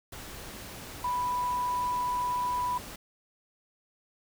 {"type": "tone in noise", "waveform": "sine", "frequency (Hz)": 987.8, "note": "B5", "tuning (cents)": 0, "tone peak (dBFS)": -27, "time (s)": [1.04, 2.78], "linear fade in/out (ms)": 5, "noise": "pink", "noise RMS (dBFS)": -43, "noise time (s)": [0.12, 2.96], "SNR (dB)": 13, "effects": []}